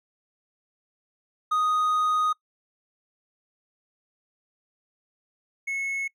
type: tone pair in turn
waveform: triangle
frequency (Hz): 1244.5 / 2190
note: D#6 / C#7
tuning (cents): 0 / -22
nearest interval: minor seventh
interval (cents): 978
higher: second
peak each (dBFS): -19 / -25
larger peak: first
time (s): 1.51-2.33 / 5.67-6.08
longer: first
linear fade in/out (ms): 10
effects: noise-tail reverb RT60 0.1 s tail -23 dB re dry